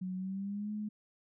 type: tone with pitch glide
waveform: sine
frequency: 184.9 to 211.2 Hz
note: F#3 to G#3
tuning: -1 to +29 cents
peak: -35 dBFS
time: 0.01-0.89 s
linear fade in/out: 10 ms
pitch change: +230 cents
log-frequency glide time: 0.16-0.71 s
effects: none